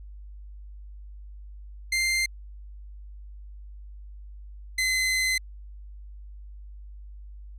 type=tone pair in turn; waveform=sawtooth; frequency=2093 / 2048 Hz; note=C7 / C7; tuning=0 / -38 cents; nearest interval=unison; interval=38 cents; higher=first; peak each=-19 dBFS; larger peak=neither; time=1.92-2.26 / 4.78-5.38 s; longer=second; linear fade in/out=5 ms; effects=added 50 Hz sine -40 dBFS peak until 7.58 s + low-pass 11000 Hz 12 dB/octave